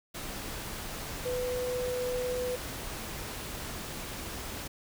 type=tone in noise; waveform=sine; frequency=498.6 Hz; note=B4; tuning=16 cents sharp; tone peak=-30 dBFS; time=1.25-2.56 s; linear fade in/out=10 ms; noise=pink; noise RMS=-39 dBFS; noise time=0.14-4.68 s; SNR=+6 dB; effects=none